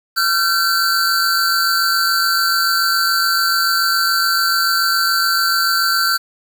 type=tone cluster; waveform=square; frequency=1369 / 1537 / 4564 Hz; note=F6 / G6 / C#8; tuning=-35 / -35 / +50 cents; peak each=-19 dBFS; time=0.16-6.18 s; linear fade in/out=20 ms; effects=7-bit